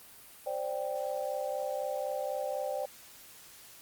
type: chord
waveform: sine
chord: C suspended second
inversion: none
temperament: equal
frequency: 523.3 / 587.3 / 784 Hz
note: C5 / D5 / G5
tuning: 0 / 0 / 0 cents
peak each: -36 / -35 / -38 dBFS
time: 0.46-2.86 s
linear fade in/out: 10 ms
effects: white hiss -53 dBFS RMS until 3.81 s + Opus 32 kbps